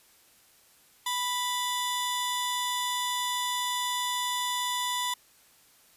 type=tone pair together; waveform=sawtooth; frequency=987.8 / 3523 Hz; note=B5 / A7; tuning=0 / +1 cents; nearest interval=octave + minor seventh; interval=2201 cents; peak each=-26 / -29 dBFS; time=1.06-5.14 s; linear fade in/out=5 ms; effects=white hiss -60 dBFS RMS until 5.96 s + resampled to 32000 Hz